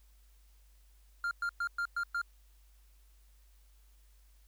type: tone bursts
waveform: triangle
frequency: 1396.9 Hz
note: F6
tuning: in tune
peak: -29 dBFS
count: 6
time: 1.24-2.216 s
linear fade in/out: 2 ms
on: 71 ms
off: 110 ms
effects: added 50 Hz sine -59 dBFS peak until 4.47 s + white hiss -71 dBFS RMS until 4.47 s